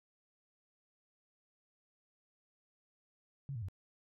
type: tone with pitch steps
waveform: sine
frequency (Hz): 138.59 / 114.54 / 94.66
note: C#3 / A#2 / F#2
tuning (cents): 0 / -30 / +40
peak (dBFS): -38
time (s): 3.49-3.685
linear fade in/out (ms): 0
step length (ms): 65
effects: none